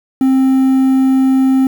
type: tone with quantisation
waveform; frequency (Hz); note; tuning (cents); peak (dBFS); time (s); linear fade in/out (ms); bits
triangle; 263.8; C4; +14; -6; 0.21-1.67; 2; 6
effects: none